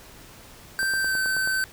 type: tone with pitch glide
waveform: square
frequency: 1564 to 1538 Hz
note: G6 to G6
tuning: -4 to -33 cents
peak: -23 dBFS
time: 0.79-1.64 s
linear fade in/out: 0 ms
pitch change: -29 cents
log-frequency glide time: 0.98-1.18 s
type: click train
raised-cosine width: 1 ms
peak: -23 dBFS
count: 7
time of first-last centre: 0.83-1.474 s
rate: 9.31 Hz
effects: pink hiss -47 dBFS RMS until 1.72 s